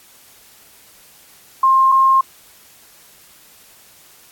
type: tone pair in turn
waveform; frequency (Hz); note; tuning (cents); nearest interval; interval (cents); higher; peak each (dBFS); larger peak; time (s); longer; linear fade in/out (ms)
sine; 1061 / 1065.2; C6 / C6; +24 / +31; unison; 7; second; -9; neither; 1.63-1.92 / 1.92-2.21; neither; 5
effects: white hiss -47 dBFS RMS until 4.31 s + AAC 64 kbps